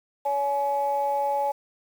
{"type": "tone pair together", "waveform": "sine", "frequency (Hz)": [564.5, 845], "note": ["C#5", "G#5"], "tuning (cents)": [31, 30], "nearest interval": "perfect fifth", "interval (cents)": 699, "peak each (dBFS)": [-26, -23], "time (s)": [0.25, 1.52], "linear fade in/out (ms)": 10, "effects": ["tanh soft clip ceiling -16 dBFS", "8-bit"]}